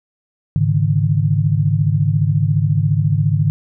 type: chord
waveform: sine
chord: Ab suspended fourth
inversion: none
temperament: equal with one note detuned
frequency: 103.83 / 141.18 / 155.56 Hz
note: Ab2 / Db3 / Eb3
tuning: 0 / +32 / 0 cents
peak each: -17 dBFS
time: 0.56-3.5 s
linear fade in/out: 0 ms
effects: none